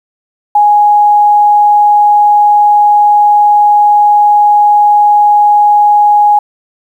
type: tone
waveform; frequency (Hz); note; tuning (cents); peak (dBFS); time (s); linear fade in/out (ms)
sine; 830.6; G#5; 0; -3; 0.55-6.39; 5
effects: 7-bit